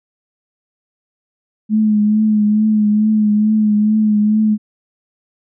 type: tone with vibrato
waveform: sine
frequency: 212.9 Hz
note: G#3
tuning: 43 cents sharp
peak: -10 dBFS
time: 1.69-4.58 s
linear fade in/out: 50 ms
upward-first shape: triangle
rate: 2.3 Hz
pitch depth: 39 cents each way
effects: none